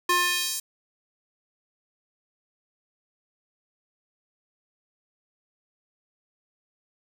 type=tone with high-pass filter sweep; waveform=square; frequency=354.2 Hz; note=F4; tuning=24 cents sharp; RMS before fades=-25 dBFS; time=0.09-0.6 s; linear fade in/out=5 ms; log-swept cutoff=780 to 7600 Hz; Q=1.1; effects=8-bit